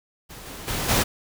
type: noise with level steps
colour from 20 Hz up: pink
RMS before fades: -41 / -38 / -27 / -20 dBFS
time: 0.29-1.04 s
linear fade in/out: 20 ms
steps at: 0.45 / 0.67 / 0.88 s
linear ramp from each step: 20 ms
effects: none